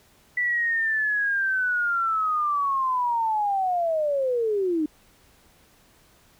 sine linear sweep, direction down, 1975.5 to 296.1 Hz, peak -21 dBFS, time 0.37-4.86 s, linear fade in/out 5 ms, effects pink hiss -58 dBFS RMS until 6.39 s

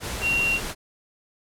sine tone in noise, 2752 Hz, F7, 26 cents flat, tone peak -20 dBFS, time 0.21-0.6 s, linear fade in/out 50 ms, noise pink, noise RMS -31 dBFS, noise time 0-0.75 s, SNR +8 dB, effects low-pass 12000 Hz 12 dB/octave

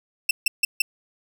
sawtooth tone bursts, 2678 Hz, E7, 27 cents sharp, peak -13 dBFS, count 4, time 0.29-0.82 s, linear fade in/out 5 ms, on 20 ms, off 150 ms, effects none

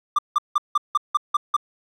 triangle tone bursts, 1185 Hz, D6, 15 cents sharp, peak -13 dBFS, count 8, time 0.16-1.566 s, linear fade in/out 5 ms, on 27 ms, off 170 ms, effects none

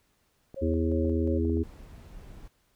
clicks, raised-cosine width 2 ms, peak -30 dBFS, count 5, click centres 0.544 / 1.051 / 1.451 / 1.497 / 1.572 s
sine tone with tremolo, 543 Hz, C#5, 36 cents flat, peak -33 dBFS, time 0.56-1.39 s, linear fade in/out 20 ms, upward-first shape square, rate 2.8 Hz, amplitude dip 50%
harmonic tone, 82.41 Hz, E2, in tune, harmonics 1 / 3 / 4 / 5, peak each -27 / -30 / -30 / -32 dBFS, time 0.61-1.64 s, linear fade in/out 20 ms
brown noise, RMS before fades -46 dBFS, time 1.63-2.48 s, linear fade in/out 5 ms
effects pink hiss -70 dBFS RMS until 2.75 s

